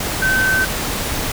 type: tone in noise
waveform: sine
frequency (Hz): 1536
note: G6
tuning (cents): -36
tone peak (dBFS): -14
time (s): 0.22-0.65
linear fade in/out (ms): 5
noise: pink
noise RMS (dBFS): -22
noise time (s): 0-1.32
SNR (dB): +5
effects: none